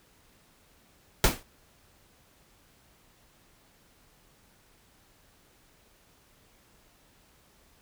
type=noise with exponential decay; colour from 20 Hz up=pink; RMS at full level=-17 dBFS; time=1.24-1.43 s; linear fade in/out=1 ms; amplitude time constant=41 ms; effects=pink hiss -62 dBFS RMS until 7.81 s